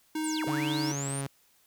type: tone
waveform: square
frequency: 311.9 Hz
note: D#4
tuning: 4 cents sharp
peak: -30 dBFS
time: 0.15-0.92 s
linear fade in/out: 5 ms
type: linear two-way sweep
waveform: sine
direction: down then up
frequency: 9397 to 233.1 to 9397 Hz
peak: -35 dBFS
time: 0.24-1.21 s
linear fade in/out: 0 ms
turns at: 0.45 s
type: tone with pitch glide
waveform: sawtooth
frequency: 144.4 to 138.04 Hz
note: D3 to C#3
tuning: -29 to -7 cents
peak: -28 dBFS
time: 0.47-1.27 s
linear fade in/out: 5 ms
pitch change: -78 cents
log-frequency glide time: 0.83-1.08 s
effects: white hiss -65 dBFS RMS until 1.66 s